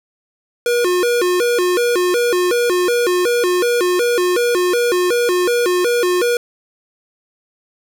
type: tone with vibrato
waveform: square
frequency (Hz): 415.3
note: G#4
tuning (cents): 0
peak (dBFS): -14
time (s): 0.66-6.37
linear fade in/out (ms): 2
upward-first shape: square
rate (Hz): 2.7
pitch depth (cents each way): 250
effects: none